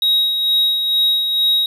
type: tone with tremolo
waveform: triangle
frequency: 3800 Hz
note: A#7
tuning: 33 cents sharp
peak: -10 dBFS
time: 0.02-1.66 s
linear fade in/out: 2 ms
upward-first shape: sine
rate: 2.2 Hz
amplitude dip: 45%
effects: none